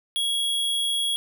square tone, 3322 Hz, G#7, in tune, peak -23 dBFS, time 0.16-1.16 s, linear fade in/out 0 ms, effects none

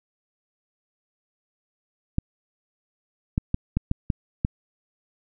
clicks, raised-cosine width 5 ms, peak -9 dBFS, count 7, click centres 2.184 / 3.379 / 3.544 / 3.77 / 3.914 / 4.102 / 4.449 s, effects none

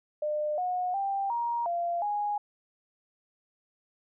sine tone with pitch steps, 602 / 726 / 789 / 943 / 690 / 827 Hz, D5 / F#5 / G5 / A#5 / F5 / G#5, +43 / -33 / +11 / +20 / -21 / -8 cents, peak -27 dBFS, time 0.22-2.38 s, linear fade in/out 5 ms, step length 360 ms, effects none

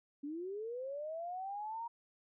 sine linear sweep, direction up, 277.2 to 945 Hz, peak -39 dBFS, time 0.23-1.88 s, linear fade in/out 10 ms, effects none

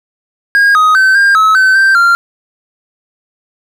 triangle tone with pitch steps, 1629 / 1254 / 1537 / 1603 / 1291 / 1529 / 1567 / 1386 Hz, G#6 / D#6 / G6 / G6 / E6 / G6 / G6 / F6, -34 / +13 / -35 / +38 / -37 / -44 / -1 / -14 cents, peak -3 dBFS, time 0.55-2.15 s, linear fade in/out 0 ms, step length 200 ms, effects none

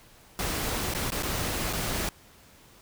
pink noise with dropouts, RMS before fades -30 dBFS, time 0.39-2.09 s, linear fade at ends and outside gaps 1 ms, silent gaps 0.938-0.948 / 1.104-1.12 / 1.225-1.232 / 1.729-1.733 s, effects pink hiss -55 dBFS RMS until 2.81 s

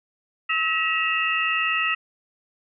sine tone cluster, 1289 / 1920 / 2591 / 2771 Hz, E6 / B6 / E7 / F7, -39 / -49 / -30 / -14 cents, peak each -26 dBFS, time 0.49-1.95 s, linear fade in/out 10 ms, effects none

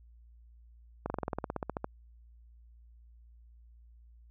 slowing click train, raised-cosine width 1 ms, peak -19 dBFS, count 15, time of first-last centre 1.06-1.844 s, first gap 40 ms, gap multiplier 1.05, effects added 58 Hz sine -54 dBFS peak until 4.3 s

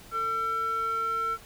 square tone with band-pass filter, 449.9 Hz, A4, 39 cents sharp, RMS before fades -29 dBFS, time 0.11-1.38 s, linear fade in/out 50 ms, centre 1300 Hz, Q 5.5, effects pink hiss -50 dBFS RMS until 1.45 s

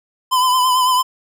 square tone with vibrato, 1014 Hz, B5, 45 cents sharp, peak -13 dBFS, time 0.31-1.03 s, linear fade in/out 20 ms, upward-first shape triangle, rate 9 Hz, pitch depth 47 cents each way, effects none

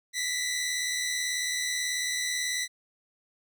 15% pulse tone pair together, 1935.7 / 2014 Hz, B6 / B6, -35 / +33 cents, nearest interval minor second, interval 68 cents, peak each -26 / -24 dBFS, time 0.13-2.68 s, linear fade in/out 50 ms, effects none

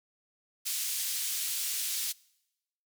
white band-pass noise, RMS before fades -33 dBFS, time 0.65-2.13 s, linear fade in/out 20 ms, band 3100 to 15000 Hz, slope 12 dB/octave, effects noise-tail reverb RT60 0.9 s tail -24 dB re dry

